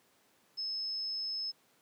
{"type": "tone", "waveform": "sine", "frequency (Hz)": 5200, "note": "E8", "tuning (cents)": -24, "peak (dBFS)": -34, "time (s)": [0.57, 1.52], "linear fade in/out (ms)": 20, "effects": ["pink hiss -68 dBFS RMS until 1.81 s", "high-pass 200 Hz 12 dB/octave"]}